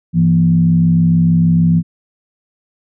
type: tone with frequency modulation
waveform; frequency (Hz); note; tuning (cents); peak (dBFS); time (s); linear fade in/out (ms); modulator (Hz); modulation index
sine; 167.9; E3; +32; -8; 0.13-1.83; 50; 66.6; 0.58
effects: none